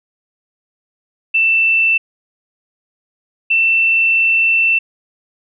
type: tone pair in turn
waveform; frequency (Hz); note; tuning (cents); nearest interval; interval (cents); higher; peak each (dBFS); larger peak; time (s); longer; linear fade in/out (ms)
sine; 2668 / 2679; E7 / E7; +20 / +27; unison; 7; second; -10; neither; 1.34-1.98 / 3.5-4.79; second; 10
effects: none